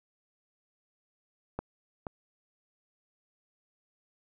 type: clicks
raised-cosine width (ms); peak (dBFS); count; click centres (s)
1; -19 / -22; 2; 1.59 / 2.068
effects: none